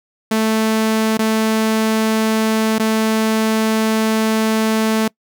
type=tone with dropouts; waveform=sawtooth; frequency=220 Hz; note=A3; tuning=in tune; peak=-10 dBFS; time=0.31-5.08 s; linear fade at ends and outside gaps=5 ms; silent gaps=1.173-1.19 / 2.784-2.796 s; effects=noise-tail reverb RT60 0.1 s tail -25 dB re dry